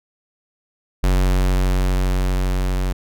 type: tone with level ramp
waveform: square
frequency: 46.25 Hz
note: F#1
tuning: in tune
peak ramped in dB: -14 to -19 dBFS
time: 1.03-2.93 s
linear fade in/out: 10 ms
effects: none